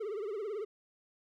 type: tone with vibrato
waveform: triangle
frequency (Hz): 417.6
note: G#4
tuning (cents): +10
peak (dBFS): -33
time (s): 0-0.65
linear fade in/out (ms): 10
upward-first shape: triangle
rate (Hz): 18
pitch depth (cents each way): 170
effects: none